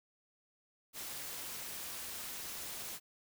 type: noise with amplitude modulation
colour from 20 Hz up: white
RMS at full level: -41 dBFS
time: 0.93-3 s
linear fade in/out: 50 ms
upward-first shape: sine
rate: 285 Hz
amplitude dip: 60%
effects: none